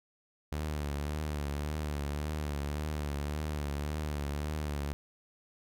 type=tone with vibrato; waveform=sawtooth; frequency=74 Hz; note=D2; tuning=14 cents sharp; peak=-29 dBFS; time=0.52-4.93 s; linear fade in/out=0 ms; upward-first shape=triangle; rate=1.8 Hz; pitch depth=73 cents each way; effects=none